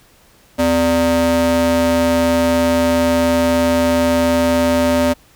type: ring-modulated tone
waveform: square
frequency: 166.5 Hz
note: E3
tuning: 18 cents sharp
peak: -10 dBFS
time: 0.58-5.14 s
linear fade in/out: 20 ms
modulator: 421 Hz
effects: pink hiss -50 dBFS RMS until 5.35 s